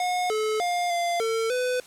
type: tone with pitch steps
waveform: square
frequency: 723 / 432.3 / 706 / 692 / 450.4 / 501 Hz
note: F#5 / A4 / F5 / F5 / A4 / B4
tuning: -40 / -31 / +19 / -16 / +40 / +25 cents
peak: -24 dBFS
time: 0-1.8 s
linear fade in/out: 2 ms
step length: 300 ms
effects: white hiss -49 dBFS RMS until 1.86 s + low-pass 10000 Hz 12 dB/octave